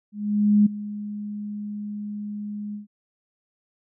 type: tone with ADSR envelope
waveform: sine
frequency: 207.7 Hz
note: G#3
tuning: in tune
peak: -12 dBFS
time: 0.12-2.87 s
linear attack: 540 ms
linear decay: 9 ms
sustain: -17 dB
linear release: 130 ms
effects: none